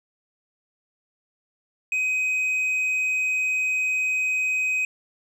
sine tone with tanh clipping, 2518 Hz, D#7, 20 cents sharp, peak -22 dBFS, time 1.92-4.85 s, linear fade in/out 2 ms, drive 4 dB, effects none

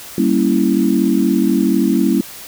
sine chord, G diminished seventh, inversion none, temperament equal, 196 / 233.1 / 277.2 / 329.6 Hz, G3 / Bb3 / Db4 / Fb4, 0 / 0 / 0 / 0 cents, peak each -17 dBFS, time 0.18-2.21 s, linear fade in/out 2 ms, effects white hiss -34 dBFS RMS until 2.47 s

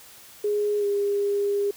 sine tone with pitch glide, 415.3 to 404.9 Hz, G#4 to G#4, 0 to -44 cents, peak -21 dBFS, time 0.44-1.71 s, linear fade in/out 5 ms, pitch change -44 cents, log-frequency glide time 0.79-0.85 s, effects white hiss -48 dBFS RMS until 1.76 s

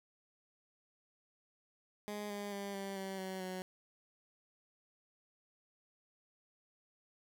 15% pulse tone with pitch steps, 207.7 / 203.8 / 199.93 / 196.16 / 192.45 / 188.82 / 185.25 Hz, G#3 / G#3 / G3 / G3 / G3 / F#3 / F#3, 0 / -32 / +34 / +1 / -32 / +35 / +2 cents, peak -34 dBFS, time 2.08-3.62 s, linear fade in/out 0 ms, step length 220 ms, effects none

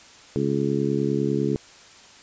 harmonic tone, 70 Hz, C#2, 18 cents sharp, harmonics 2 / 3 / 4 / 5 / 6, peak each -27 / -27 / -27 / -27 / -27 dBFS, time 0.36-1.56 s, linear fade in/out 0 ms, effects white hiss -48 dBFS RMS until 2.22 s + resampled to 16000 Hz

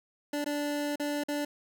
25% pulse tone with dropouts, 292.1 Hz, D4, 9 cents flat, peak -26 dBFS, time 0.33-1.45 s, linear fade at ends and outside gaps 5 ms, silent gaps 0.444-0.46 / 0.958-0.997 / 1.237-1.284 s, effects none

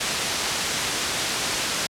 white low-pass noise, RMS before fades -26 dBFS, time 0-1.87 s, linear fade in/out 10 ms, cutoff 6400 Hz, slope 12 dB/octave, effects high-pass 60 Hz 12 dB/octave + low-pass 12000 Hz 12 dB/octave

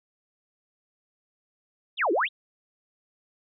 sine exponential two-way sweep, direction down then up, 3951 to 311.1 to 3951 Hz, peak -21 dBFS, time 1.97-2.29 s, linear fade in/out 50 ms, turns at 2.12 s, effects none

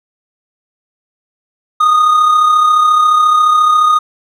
triangle tone with amplitude modulation, 1235 Hz, D#6, 13 cents flat, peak -3 dBFS, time 1.8-3.99 s, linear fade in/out 10 ms, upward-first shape sine, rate 34.3 Hz, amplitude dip 40%, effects none

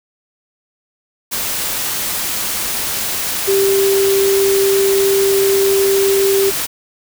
sine tone in noise, 392.1 Hz, G4, in tune, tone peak -11 dBFS, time 3.47-6.51 s, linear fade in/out 20 ms, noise white, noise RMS -20 dBFS, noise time 1.31-6.67 s, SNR +6 dB, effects none

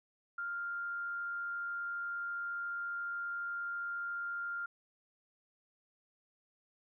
sine tone with frequency modulation, 1396.9 Hz, F6, in tune, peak -36 dBFS, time 0.38-4.66 s, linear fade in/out 5 ms, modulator 85.5 Hz, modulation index 0.24, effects none

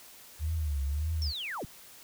sine tone with vibrato, 74.5 Hz, D2, 25 cents sharp, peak -28 dBFS, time 0.39-1.33 s, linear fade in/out 50 ms, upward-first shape triangle, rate 1.7 Hz, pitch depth 170 cents each way
sine linear sweep, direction down, 5560 to 65.41 Hz, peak -34 dBFS, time 1.22-1.65 s, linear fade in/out 0 ms
effects white hiss -52 dBFS RMS until 2.03 s

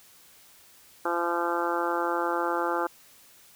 harmonic tone, 171.6 Hz, F3, 30 cents flat, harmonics 2 / 3 / 4 / 5 / 6 / 7 / 8 / 9, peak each -31 / -32 / -36 / -31 / -36 / -33 / -33 / -38 dBFS, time 1.05-2.87 s, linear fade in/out 5 ms, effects white hiss -55 dBFS RMS until 3.55 s

